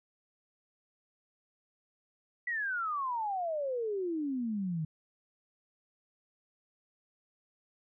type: exponential sweep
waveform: sine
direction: down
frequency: 1975.5 to 152 Hz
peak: -31 dBFS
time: 2.47-4.85 s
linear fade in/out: 5 ms
effects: none